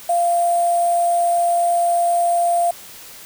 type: tone with sample-and-hold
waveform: sine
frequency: 692 Hz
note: F5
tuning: 16 cents flat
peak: -14 dBFS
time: 0.09-2.71 s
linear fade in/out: 5 ms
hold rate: 8820 Hz
effects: white hiss -39 dBFS RMS until 3.25 s